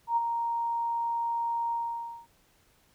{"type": "tone with ADSR envelope", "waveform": "sine", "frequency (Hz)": 932.3, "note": "A#5", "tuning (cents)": 0, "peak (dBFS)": -21, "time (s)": [0.07, 2.27], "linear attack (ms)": 95, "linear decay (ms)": 28, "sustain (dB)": -6, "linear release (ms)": 550, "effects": ["pink hiss -65 dBFS RMS until 2.94 s"]}